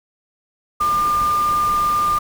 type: tone in noise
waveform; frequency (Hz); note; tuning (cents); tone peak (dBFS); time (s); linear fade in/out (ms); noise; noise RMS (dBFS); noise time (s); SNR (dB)
sine; 1200; D6; +37; -15; 0.8-2.19; 10; pink; -31; 0.8-2.19; +13
effects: none